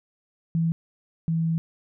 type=tone pair in turn; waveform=sine; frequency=164.81 / 163.67 Hz; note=E3 / E3; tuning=0 / -12 cents; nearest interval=unison; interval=12 cents; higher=first; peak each=-20 / -21 dBFS; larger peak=first; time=0.55-0.72 / 1.28-1.58 s; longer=second; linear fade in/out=0 ms; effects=none